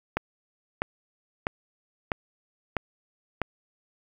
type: click train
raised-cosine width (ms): 0.5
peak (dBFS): -10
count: 6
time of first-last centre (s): 0.17-3.417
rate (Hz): 1.54
effects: 8-bit